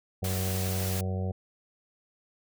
harmonic tone, 93.7 Hz, F#2, 22 cents sharp, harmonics 1 / 2 / 4 / 5 / 6 / 7 / 8, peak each -29 / -35 / -43 / -41 / -43 / -47 / -45 dBFS, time 0.22-1.32 s, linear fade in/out 10 ms
white noise, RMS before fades -36 dBFS, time 0.24-1.01 s, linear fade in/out 5 ms
effects none

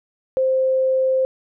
sine tone, 523.3 Hz, C5, in tune, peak -15 dBFS, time 0.37-1.25 s, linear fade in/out 0 ms, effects none

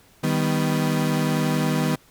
35% pulse chord, Eb augmented, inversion none, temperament equal, 155.56 / 196 / 246.9 Hz, Eb3 / G3 / B3, 0 / 0 / 0 cents, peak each -21 / -25 / -23 dBFS, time 0.23-1.96 s, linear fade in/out 10 ms, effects pink hiss -55 dBFS RMS until 2.1 s

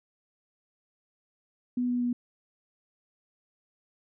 sine tone with pitch steps, 246.9 / 245.1 / 243.2 Hz, B3 / B3 / B3, 0 / -13 / -26 cents, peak -25 dBFS, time 1.77-2.13 s, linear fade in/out 5 ms, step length 120 ms, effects none

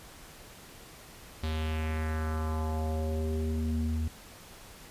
square tone with low-pass filter sweep, 78.7 Hz, D#2, 20 cents sharp, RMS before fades -31 dBFS, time 1.43-4.08 s, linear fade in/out 5 ms, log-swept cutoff 4000 to 170 Hz, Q 2.5, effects pink hiss -50 dBFS RMS until 4.9 s + resampled to 32000 Hz

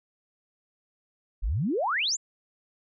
sine exponential sweep, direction up, 38.61 to 7680 Hz, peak -24 dBFS, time 1.42-2.17 s, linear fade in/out 20 ms, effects none

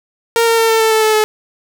sawtooth tone with pitch steps, 462.3 / 457.5 / 452.8 / 448.1 / 443.5 / 438.9 / 434.3 / 429.8 Hz, A#4 / A#4 / A4 / A4 / A4 / A4 / A4 / A4, -14 / -32 / +50 / +32 / +14 / -4 / -23 / -41 cents, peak -6 dBFS, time 0.36-1.24 s, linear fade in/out 0 ms, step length 110 ms, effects none

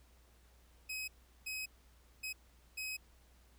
sawtooth tone bursts at uneven times, 2538 Hz, D#7, 34 cents sharp, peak -36 dBFS, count 4, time 0.89-1.08 / 1.46-1.66 / 2.23-2.33 / 2.77-2.97 s, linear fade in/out 10 ms, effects added 60 Hz sine -63 dBFS peak until 3.58 s + pink hiss -69 dBFS RMS until 3.58 s

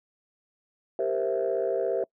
sine chord, C dominant seventh, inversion second, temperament equal, 392 / 466.2 / 523.3 / 659.3 Hz, G4 / Bb4 / C5 / E5, 0 / 0 / 0 / 0 cents, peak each -29 dBFS, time 0.99-2.04 s, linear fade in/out 2 ms, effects noise-tail reverb RT60 0.1 s tail -25 dB re dry + tanh soft clip ceiling -17 dBFS

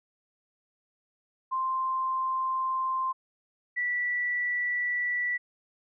sine tone pair in turn, 1046.5 / 1958.5 Hz, C6 / B6, 0 / -15 cents, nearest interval major seventh, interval 1085 cents, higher second, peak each -26 dBFS, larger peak neither, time 1.51-3.13 / 3.76-5.38 s, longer neither, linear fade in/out 20 ms, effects none

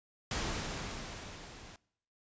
pink noise with level ramp, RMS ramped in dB -34 to -52 dBFS, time 0.31-1.76 s, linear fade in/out 2 ms, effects noise-tail reverb RT60 0.7 s tail -23 dB re dry + resampled to 16000 Hz

